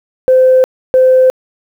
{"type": "tone pair in turn", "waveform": "sine", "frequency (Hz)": [516, 516], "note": ["C5", "C5"], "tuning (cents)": [-24, -24], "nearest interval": "unison", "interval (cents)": 0, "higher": "neither", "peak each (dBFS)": -3, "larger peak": "neither", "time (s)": [[0.28, 0.64], [0.94, 1.3]], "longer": "neither", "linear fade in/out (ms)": 0, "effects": ["tanh soft clip ceiling 0 dBFS", "7-bit"]}